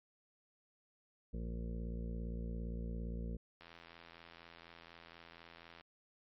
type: harmonic tone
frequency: 57.5 Hz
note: A#1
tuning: 23 cents flat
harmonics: 1 / 2 / 3 / 4 / 6 / 7 / 8 / 9 / 10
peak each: -40 / -51 / -46 / -49 / -57 / -62 / -54 / -60 / -65 dBFS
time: 1.33-3.37 s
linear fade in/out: 10 ms
type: click train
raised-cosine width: 0.3 ms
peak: -38 dBFS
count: 186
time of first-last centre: 3.61-5.81 s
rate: 84.1 Hz
effects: MP3 32 kbps